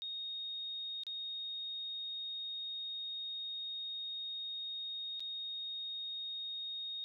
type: tone with dropouts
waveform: sine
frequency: 3722 Hz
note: A#7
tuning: 3 cents flat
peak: -39 dBFS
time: 0.02-7.04 s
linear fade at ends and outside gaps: 0 ms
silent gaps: 1.035-1.067 / 5.196-5.204 s
effects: none

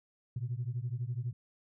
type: beating tone pair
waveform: sine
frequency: 116.6 / 128.6 Hz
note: A#2 / C3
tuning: +1 / -30 cents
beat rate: 12 Hz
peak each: -35 / -36 dBFS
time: 0.36-1.33 s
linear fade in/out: 5 ms
effects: tanh soft clip ceiling -27 dBFS

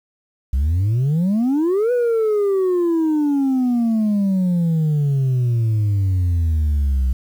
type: exponential two-way sweep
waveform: sine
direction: up then down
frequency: 62.8 to 497.2 to 62.8 Hz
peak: -12 dBFS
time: 0.53-7.13 s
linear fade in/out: 5 ms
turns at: 1.92 s
effects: tanh soft clip ceiling -14 dBFS + 8-bit

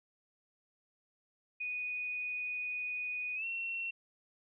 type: tone with pitch glide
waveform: sine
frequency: 2478 to 2718 Hz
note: D#7 to F7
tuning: -8 to -48 cents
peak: -35 dBFS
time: 1.6-3.91 s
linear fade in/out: 10 ms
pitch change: +160 cents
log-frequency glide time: 3.35-3.45 s
effects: none

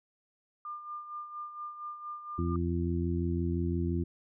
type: tone with tremolo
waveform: sine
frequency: 1200 Hz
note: D6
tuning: 37 cents sharp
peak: -36 dBFS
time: 0.65-2.56 s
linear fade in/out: 2 ms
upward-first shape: sine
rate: 4.3 Hz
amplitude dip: 60%
type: harmonic tone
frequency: 85.8 Hz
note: F2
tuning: 30 cents flat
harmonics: 1 / 2 / 3 / 4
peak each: -31 / -34 / -36 / -35 dBFS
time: 2.38-4.04 s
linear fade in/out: 10 ms
effects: none

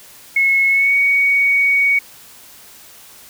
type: tone with pitch glide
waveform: sine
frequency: 2183 to 2239 Hz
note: C#7 to C#7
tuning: -27 to +17 cents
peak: -11 dBFS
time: 0.36-1.99 s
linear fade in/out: 5 ms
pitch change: +44 cents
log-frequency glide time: 0.69-0.95 s
effects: white hiss -42 dBFS RMS until 3.29 s

